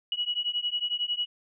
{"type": "beating tone pair", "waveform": "sine", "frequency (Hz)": [2916, 2927], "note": ["F#7", "F#7"], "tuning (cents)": [-26, -19], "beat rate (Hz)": 11, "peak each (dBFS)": -30, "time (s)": [0.12, 1.26], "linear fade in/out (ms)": 2, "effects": []}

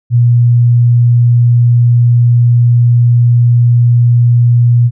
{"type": "tone", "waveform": "sine", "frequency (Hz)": 120, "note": "B2", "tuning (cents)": -49, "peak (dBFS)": -4, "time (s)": [0.1, 4.91], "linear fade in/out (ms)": 50, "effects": []}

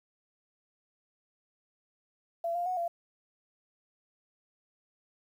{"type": "tone with pitch steps", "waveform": "sine", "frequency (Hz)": [677, 700, 735, 685], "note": ["E5", "F5", "F#5", "F5"], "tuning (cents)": [46, 4, -12, -34], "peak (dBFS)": -29, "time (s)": [2.44, 2.88], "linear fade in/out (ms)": 5, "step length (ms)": 110, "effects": ["10-bit"]}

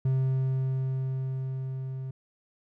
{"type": "tone with level ramp", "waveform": "triangle", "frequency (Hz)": 131.8, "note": "C3", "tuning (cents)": 13, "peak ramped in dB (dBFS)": [-20, -31], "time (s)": [0.05, 2.11], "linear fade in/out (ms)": 5, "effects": []}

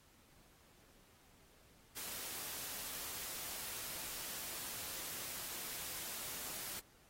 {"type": "noise", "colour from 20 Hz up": "white", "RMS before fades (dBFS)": -45, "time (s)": [1.96, 6.8], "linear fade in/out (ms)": 10, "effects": ["pink hiss -67 dBFS RMS until 7.09 s", "AAC 48 kbps"]}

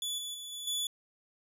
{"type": "tone with level steps", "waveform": "sawtooth", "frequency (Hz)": 3446, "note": "A7", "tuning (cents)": -37, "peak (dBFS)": [-30, -34, -38, -36, -28], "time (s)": [0.02, 0.87], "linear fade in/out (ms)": 2, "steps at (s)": [0.18, 0.34, 0.52, 0.67], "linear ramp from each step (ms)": 5, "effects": ["resampled to 32000 Hz"]}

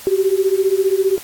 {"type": "beating tone pair", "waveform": "sine", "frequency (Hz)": [377.3, 392.3], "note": ["F#4", "G4"], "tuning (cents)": [34, 1], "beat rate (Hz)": 15, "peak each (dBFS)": -16, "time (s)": [0.07, 1.18], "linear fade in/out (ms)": 0, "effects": ["white hiss -36 dBFS RMS until 1.23 s", "AAC 64 kbps"]}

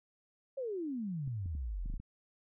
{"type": "exponential sweep", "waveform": "sine", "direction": "down", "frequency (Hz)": [558, 30.87], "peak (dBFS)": -35, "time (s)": [0.57, 1.98], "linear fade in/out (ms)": 10}
{"type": "clicks", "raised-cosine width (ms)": 5, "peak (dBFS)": -34, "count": 7, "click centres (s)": [1.277, 1.459, 1.551, 1.859, 1.9, 1.939, 2]}
{"effects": []}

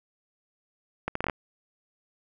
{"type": "accelerating click train", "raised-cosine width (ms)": 0.5, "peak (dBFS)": -13, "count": 7, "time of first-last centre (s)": [1.08, 1.298], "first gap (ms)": 74, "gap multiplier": 0.7, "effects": []}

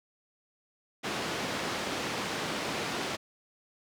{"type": "band-pass noise", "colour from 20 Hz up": "pink", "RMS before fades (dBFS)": -34, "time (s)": [1.03, 3.17], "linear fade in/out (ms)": 20, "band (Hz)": [200, 5200], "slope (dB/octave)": 12, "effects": []}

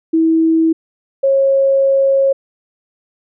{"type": "tone pair in turn", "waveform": "sine", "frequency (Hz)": [324.1, 544.3], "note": ["E4", "C#5"], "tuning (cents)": [-29, -32], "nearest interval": "major sixth", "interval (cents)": 897, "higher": "second", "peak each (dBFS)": -9, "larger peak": "neither", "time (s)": [[0.13, 0.73], [1.23, 2.33]], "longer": "second", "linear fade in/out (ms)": 10, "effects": []}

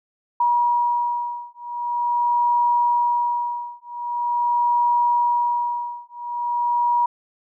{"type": "beating tone pair", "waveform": "sine", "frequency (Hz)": [959, 959.44], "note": ["A#5", "A#5"], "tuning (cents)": [49, 50], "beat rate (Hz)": 0.44, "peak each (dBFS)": -21, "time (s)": [0.4, 7.06], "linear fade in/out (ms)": 5, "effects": []}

